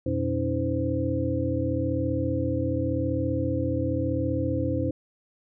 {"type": "tone cluster", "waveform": "sine", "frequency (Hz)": [86.3, 121.3, 278.1, 319, 515], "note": ["F2", "B2", "C#4", "D#4", "C5"], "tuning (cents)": [-20, -31, 6, 43, -28], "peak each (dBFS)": -30, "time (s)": [0.06, 4.91], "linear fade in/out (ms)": 5, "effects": []}